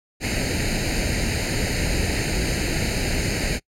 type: noise with comb filter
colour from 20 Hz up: pink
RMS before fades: -23 dBFS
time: 0.2-3.6 s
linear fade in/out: 50 ms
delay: 0.44 ms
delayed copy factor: +0.85
effects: noise-tail reverb RT60 0.1 s tail -24 dB re dry + low-pass 9000 Hz 12 dB/octave